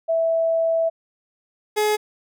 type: tone pair in turn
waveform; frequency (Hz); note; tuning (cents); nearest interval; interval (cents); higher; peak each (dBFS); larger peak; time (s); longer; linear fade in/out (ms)
sine / 30% pulse; 657 / 423.3; E5 / G#4; -6 / +33; minor sixth; 761; first; -17 / -15; second; 0.08-0.9 / 1.76-1.97; first; 20
effects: none